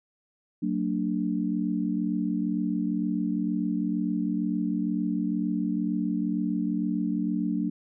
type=chord; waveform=sine; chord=Gb augmented; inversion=none; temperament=equal with one note detuned; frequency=185 / 227.1 / 293.7 Hz; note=Gb3 / Bb3 / D4; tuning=0 / -45 / 0 cents; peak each=-29 dBFS; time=0.62-7.7 s; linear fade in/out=10 ms; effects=none